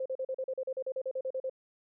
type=tone bursts; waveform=sine; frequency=523.3 Hz; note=C5; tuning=in tune; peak=-31 dBFS; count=16; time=0-1.497 s; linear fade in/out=5 ms; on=57 ms; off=39 ms; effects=none